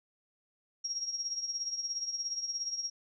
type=tone with tremolo; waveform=sine; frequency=5600 Hz; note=F8; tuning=4 cents sharp; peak=-30 dBFS; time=0.84-2.9 s; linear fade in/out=10 ms; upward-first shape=triangle; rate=17 Hz; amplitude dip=75%; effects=none